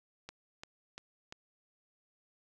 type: click train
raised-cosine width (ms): 0.2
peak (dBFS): -27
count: 4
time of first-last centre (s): 0.29-1.324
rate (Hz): 2.9
effects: none